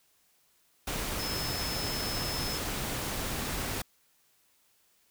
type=tone in noise; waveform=sine; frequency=5210 Hz; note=E8; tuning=21 cents flat; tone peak=-36 dBFS; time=1.19-2.58 s; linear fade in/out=5 ms; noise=pink; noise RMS=-34 dBFS; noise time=0.87-3.82 s; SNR=-5 dB; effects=white hiss -68 dBFS RMS until 5.1 s